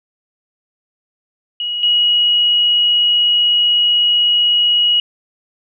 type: tone pair in turn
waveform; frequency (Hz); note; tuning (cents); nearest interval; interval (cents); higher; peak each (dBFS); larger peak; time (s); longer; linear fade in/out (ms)
sine; 2904 / 2904; F#7 / F#7; -33 / -33; unison; 0; neither; -18 / -10; second; 1.6-1.83 / 1.83-5; second; 2
effects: none